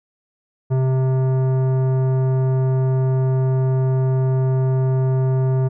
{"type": "tone with tanh clipping", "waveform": "sine", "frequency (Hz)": 130.81, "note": "C3", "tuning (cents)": 0, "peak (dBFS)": -17, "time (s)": [0.7, 5.69], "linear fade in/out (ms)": 20, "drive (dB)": 14, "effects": []}